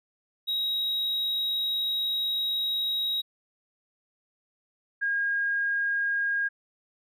triangle / sine tone pair in turn, 3813 / 1626.5 Hz, A#7 / G#6, +38 / -37 cents, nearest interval octave + minor third, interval 1475 cents, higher first, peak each -24 / -24 dBFS, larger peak neither, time 0.47-3.22 / 5.01-6.49 s, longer first, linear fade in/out 20 ms, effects none

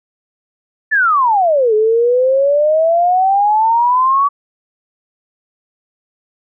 sine exponential two-way sweep, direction down then up, 1790 to 423.2 to 1144 Hz, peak -9 dBFS, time 0.91-4.29 s, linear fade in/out 20 ms, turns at 1.74 s, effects none

